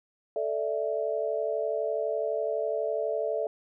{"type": "chord", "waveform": "sine", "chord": "A suspended fourth", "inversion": "none", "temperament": "equal", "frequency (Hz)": [440, 587.3, 659.3], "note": ["A4", "D5", "E5"], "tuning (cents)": [0, 0, 0], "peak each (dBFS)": -31, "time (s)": [0.36, 3.47], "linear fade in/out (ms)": 2, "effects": []}